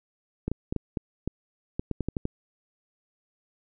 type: clicks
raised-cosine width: 3 ms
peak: -15 dBFS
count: 12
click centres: 0.48 / 0.516 / 0.725 / 0.763 / 0.972 / 1.276 / 1.795 / 1.913 / 2.007 / 2.086 / 2.168 / 2.254 s
effects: none